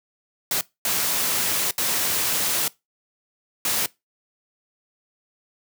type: noise bursts at uneven times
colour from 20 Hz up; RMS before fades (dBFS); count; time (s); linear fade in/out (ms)
white; -23; 4; 0.51-0.61 / 0.85-1.71 / 1.78-2.68 / 3.65-3.86; 2
effects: noise-tail reverb RT60 0.2 s tail -21 dB re dry + high-pass 100 Hz 12 dB/octave